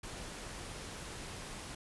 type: noise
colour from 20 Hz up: pink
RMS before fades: -45 dBFS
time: 0.03-1.75 s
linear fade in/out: 5 ms
effects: resampled to 24000 Hz